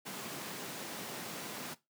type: high-pass noise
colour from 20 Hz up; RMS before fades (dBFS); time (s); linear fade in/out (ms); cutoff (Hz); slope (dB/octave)
pink; -43; 0.05-1.75; 20; 150; 24
effects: noise-tail reverb RT60 0.2 s tail -17 dB re dry